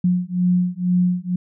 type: beating tone pair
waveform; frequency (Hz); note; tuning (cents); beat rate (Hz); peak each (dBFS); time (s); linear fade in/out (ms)
sine; 178.5 / 180.6; F3 / F#3; +38 / -42; 2.1; -19; 0.04-1.36; 5
effects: none